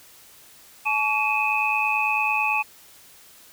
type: tone cluster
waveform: sine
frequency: 859 / 1130 / 2493 / 2602 Hz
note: A5 / C#6 / D#7 / E7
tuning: -42 / +33 / +3 / -23 cents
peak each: -25 / -30 / -24 / -25 dBFS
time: 0.85-2.63 s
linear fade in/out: 20 ms
effects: white hiss -50 dBFS RMS until 3.52 s